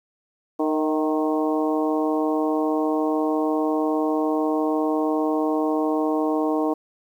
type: harmonic tone with a mistuned harmonic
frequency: 154.4 Hz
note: D#3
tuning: 13 cents flat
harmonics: 2 / 3 / 4 / 5 / 6 / 7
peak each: -22 / -26 / -28 / -30 / -32 / -33 dBFS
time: 0.59-6.74 s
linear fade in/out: 10 ms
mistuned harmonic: 4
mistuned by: +38 cents
effects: 9-bit